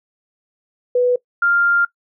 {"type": "tone pair in turn", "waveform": "sine", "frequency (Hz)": [493.9, 1397], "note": ["B4", "F6"], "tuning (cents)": [0, 0], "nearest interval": "octave + tritone", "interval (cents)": 1800, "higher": "second", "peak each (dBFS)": -12, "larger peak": "neither", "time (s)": [[0.95, 1.16], [1.42, 1.85]], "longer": "second", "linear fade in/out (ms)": 5, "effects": ["noise-tail reverb RT60 0.1 s tail -21 dB re dry"]}